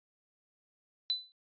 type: tone with exponential decay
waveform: sine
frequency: 4000 Hz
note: B7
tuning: 21 cents sharp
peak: -25 dBFS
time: 1.1-1.32 s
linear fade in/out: 0 ms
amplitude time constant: 46 ms
effects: resampled to 11025 Hz